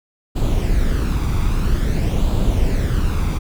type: noise with flanger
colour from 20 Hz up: brown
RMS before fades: -17 dBFS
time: 0.35-3.39 s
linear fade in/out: 20 ms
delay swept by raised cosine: 0.26 to 0.85 ms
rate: 0.5 Hz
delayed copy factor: +0.5
effects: none